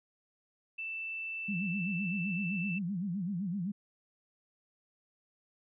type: tone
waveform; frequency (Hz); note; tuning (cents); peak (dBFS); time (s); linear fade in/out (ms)
sine; 2656; E7; +12; -36; 0.78-2.79; 10
type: tone with vibrato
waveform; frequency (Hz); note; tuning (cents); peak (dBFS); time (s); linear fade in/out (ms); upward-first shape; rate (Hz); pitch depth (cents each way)
sine; 186.5; F#3; +14; -32; 1.48-3.72; 10; sine; 7.8; 190
effects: none